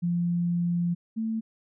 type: tone pair in turn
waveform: sine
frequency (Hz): 173.2 / 222.7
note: F3 / A3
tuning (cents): -14 / +21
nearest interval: major third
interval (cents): 435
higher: second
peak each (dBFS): -23 / -26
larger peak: first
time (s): 0.02-0.95 / 1.16-1.41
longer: first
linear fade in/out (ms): 20
effects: none